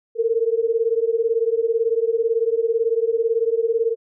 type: beating tone pair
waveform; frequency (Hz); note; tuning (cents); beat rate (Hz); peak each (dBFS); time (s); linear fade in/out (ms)
sine; 448.4 / 466.4; A4 / A#4; +33 / +1; 18; -20; 0.15-3.96; 50
effects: none